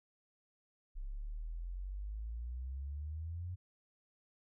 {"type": "exponential sweep", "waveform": "sine", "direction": "up", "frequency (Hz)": [32.7, 91.8], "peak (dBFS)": -39, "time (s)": [0.95, 3.56], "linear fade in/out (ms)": 20, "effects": []}